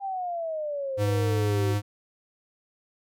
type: exponential sweep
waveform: sine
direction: down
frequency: 800 to 370 Hz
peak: -28 dBFS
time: 0-1.76 s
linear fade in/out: 50 ms
type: tone with pitch glide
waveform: square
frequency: 103.83 to 103.11 Hz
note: G#2 to G#2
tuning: 0 to -12 cents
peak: -24 dBFS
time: 0.97-1.82 s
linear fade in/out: 50 ms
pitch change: -12 cents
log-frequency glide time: 1.22-1.34 s
effects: none